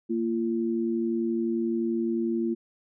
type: tone pair together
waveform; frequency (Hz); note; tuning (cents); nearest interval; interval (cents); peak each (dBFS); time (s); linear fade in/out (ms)
sine; 230.4 / 341.9; A#3 / F4; -20 / -37; perfect fifth; 683; -27; 0.09-2.55; 20
effects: none